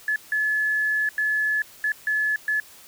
sine tone bursts at uneven times, 1716 Hz, A6, 44 cents flat, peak -20 dBFS, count 6, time 0.08-0.16 / 0.32-1.09 / 1.18-1.62 / 1.84-1.92 / 2.07-2.36 / 2.48-2.6 s, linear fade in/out 2 ms, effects white hiss -48 dBFS RMS until 2.87 s

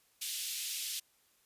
pink high-pass noise, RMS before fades -38 dBFS, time 0.21-1 s, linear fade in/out 10 ms, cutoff 2900 Hz, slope 24 dB/octave, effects white hiss -70 dBFS RMS until 1.45 s + resampled to 32000 Hz

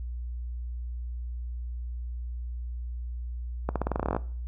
accelerating click train, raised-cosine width 1 ms, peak -13 dBFS, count 14, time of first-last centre 3.69-4.165 s, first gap 67 ms, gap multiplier 0.89, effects noise-tail reverb RT60 0.5 s tail -20 dB re dry + added 60 Hz sine -32 dBFS peak until 4.47 s

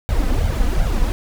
brown noise with flanger, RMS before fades -17 dBFS, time 0.09-1.12 s, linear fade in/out 0 ms, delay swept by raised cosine 1.3 to 4.1 ms, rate 2.7 Hz, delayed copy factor +0.95, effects none

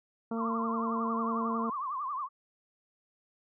harmonic tone, 227.8 Hz, A#3, 40 cents flat, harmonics 1 / 2 / 3 / 4 / 5 / 6, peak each -32 / -38 / -42 / -44 / -46 / -48 dBFS, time 0.31-1.7 s, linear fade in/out 5 ms
sine tone with vibrato, 1105 Hz, C#6, 6 cents flat, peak -32 dBFS, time 0.36-2.29 s, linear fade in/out 50 ms, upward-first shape triangle, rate 11 Hz, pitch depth 180 cents each way
effects none

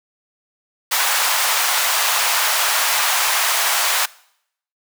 pink high-pass noise, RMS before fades -18 dBFS, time 0.91-4.06 s, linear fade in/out 10 ms, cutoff 780 Hz, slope 24 dB/octave, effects noise-tail reverb RT60 0.7 s tail -22 dB re dry

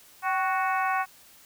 harmonic tone with a mistuned harmonic, 370 Hz, F#4, in tune, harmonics 2 / 3 / 4 / 5 / 6 / 7, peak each -27 / -28 / -31 / -35 / -37 / -39 dBFS, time 0.22-1.06 s, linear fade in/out 50 ms, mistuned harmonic 2, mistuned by +55 cents, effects white hiss -54 dBFS RMS until 1.45 s

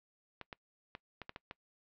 clicks, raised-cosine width 0.3 ms, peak -27 dBFS, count 7, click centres 0.413 / 0.528 / 0.951 / 1.217 / 1.294 / 1.361 / 1.511 s, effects noise-tail reverb RT60 0.1 s tail -23 dB re dry + low-pass 4000 Hz 12 dB/octave

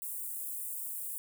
white high-pass noise, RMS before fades -39 dBFS, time 0.02-1.18 s, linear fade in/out 0 ms, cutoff 8300 Hz, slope 48 dB/octave, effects none

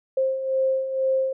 sine beating tone pair, 527 / 529.1 Hz, C5 / C5, +12 / +19 cents, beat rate 2.1 Hz, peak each -28 / -21 dBFS, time 0.17-1.33 s, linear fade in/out 5 ms, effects none

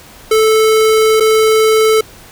square tone with dropouts, 438 Hz, A4, 8 cents flat, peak -8 dBFS, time 0.31-2.01 s, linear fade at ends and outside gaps 5 ms, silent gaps 1.2-1.205 s, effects pink hiss -38 dBFS RMS until 2.31 s

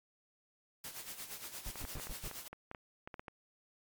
white noise with tremolo, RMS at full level -44 dBFS, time 0.84-2.48 s, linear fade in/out 2 ms, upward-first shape sine, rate 8.6 Hz, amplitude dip 65%
brown noise bursts, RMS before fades -42 dBFS, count 5, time 1.66-2.28 s, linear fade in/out 2 ms, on 44 ms, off 100 ms
clicks, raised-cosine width 0.5 ms, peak -30 dBFS, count 12, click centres 1.757 / 1.851 / 1.998 / 2.07 / 2.313 / 2.53 / 2.714 / 2.748 / 3.075 / 3.142 / 3.195 / 3.282 s
effects MP3 96 kbps

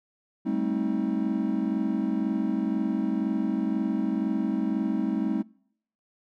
triangle chord, A half-diminished seventh, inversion third, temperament just, 198 / 220 / 264 / 316.8 Hz, G3 / A3 / C4 / Eb4, +18 / 0 / +16 / +31 cents, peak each -28 dBFS, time 0.45-5.43 s, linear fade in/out 20 ms, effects noise-tail reverb RT60 0.7 s tail -26 dB re dry

